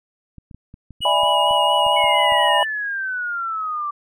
clicks, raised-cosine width 5 ms, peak -27 dBFS, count 11, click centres 0.383 / 0.512 / 0.546 / 0.741 / 0.907 / 1.007 / 1.234 / 1.51 / 1.865 / 2.042 / 2.322 s
triangle tone with vibrato, 2900 Hz, F#7, 35 cents flat, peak -19 dBFS, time 1.01-2.65 s, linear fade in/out 20 ms, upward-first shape sine, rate 4.4 Hz, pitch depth 22 cents each way
sine chord, E dominant seventh, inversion third, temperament just, 593.3 / 659.3 / 824.1 / 988.9 Hz, D5 / E5 / G#5 / B5, +18 / 0 / -14 / +2 cents, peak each -22 / -23 / -20 / -19 dBFS, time 1.05-2.63 s, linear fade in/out 2 ms
sine exponential sweep, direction down, 2217 to 1163 Hz, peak -22 dBFS, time 1.96-3.91 s, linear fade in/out 10 ms
effects none

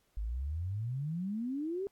sine exponential sweep, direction up, 49.66 to 407.5 Hz, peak -33 dBFS, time 0.17-1.87 s, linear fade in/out 0 ms, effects pink hiss -73 dBFS RMS until 1.91 s + AAC 64 kbps

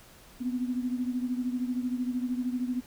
sine beating tone pair, 246.9 / 259.9 Hz, B3 / C4, 0 / -11 cents, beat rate 13 Hz, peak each -29 / -34 dBFS, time 0.4-2.81 s, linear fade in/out 20 ms, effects pink hiss -54 dBFS RMS until 2.86 s

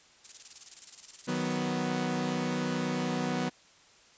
violet noise with tremolo, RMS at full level -37 dBFS, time 0.24-1.57 s, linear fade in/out 10 ms, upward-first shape square, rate 19 Hz, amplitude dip 70%
sawtooth chord, B major, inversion first, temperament equal, 155.56 / 185 / 246.9 Hz, D#3 / F#3 / B3, 0 / 0 / 0 cents, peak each -32 / -30 / -28 dBFS, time 1.27-3.5 s, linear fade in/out 20 ms
effects white hiss -59 dBFS RMS until 4.17 s + resampled to 16000 Hz

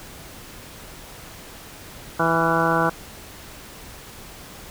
harmonic tone with a mistuned harmonic, 164.81 Hz, E3, in tune, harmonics 1 / 2 / 3 / 4 / 5 / 6 / 7 / 8 / 9, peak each -26 / -26 / -26 / -26 / -26 / -26 / -26 / -26 / -26 dBFS, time 2.19-2.9 s, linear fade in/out 10 ms, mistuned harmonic 8, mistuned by +62 cents, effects pink hiss -41 dBFS RMS until 4.7 s

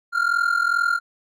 triangle ring-modulated tone, 1398 Hz, F6, 1 cent sharp, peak -13 dBFS, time 0.12-1 s, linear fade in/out 50 ms, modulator 21.2 Hz, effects none

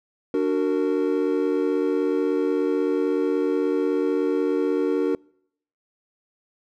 triangle chord, D augmented, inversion none, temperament equal with one note detuned, 293.7 / 370 / 460.5 Hz, D4 / F#4 / A#4, 0 / 0 / -21 cents, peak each -22 dBFS, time 0.34-5.15 s, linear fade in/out 2 ms, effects noise-tail reverb RT60 0.7 s tail -26 dB re dry

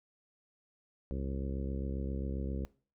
harmonic tone, 67.5 Hz, C#2, 45 cents flat, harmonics 1 / 2 / 3 / 4 / 5 / 6 / 7 / 8, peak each -36 / -42 / -42 / -45 / -47 / -49 / -49 / -50 dBFS, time 1.11-2.65 s, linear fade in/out 0 ms, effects noise-tail reverb RT60 0.4 s tail -21 dB re dry

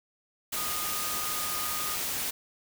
sine tone in noise, 1233 Hz, D#6, 16 cents flat, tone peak -37 dBFS, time 0.56-1.96 s, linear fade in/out 10 ms, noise white, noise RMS -32 dBFS, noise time 0.52-2.31 s, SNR -8 dB, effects none

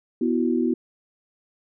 sine chord, B suspended fourth, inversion none, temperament equal, 246.9 / 329.6 / 370 Hz, B3 / E4 / F#4, 0 / 0 / 0 cents, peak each -22 / -24 / -26 dBFS, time 0.21-0.74 s, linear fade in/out 5 ms, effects none

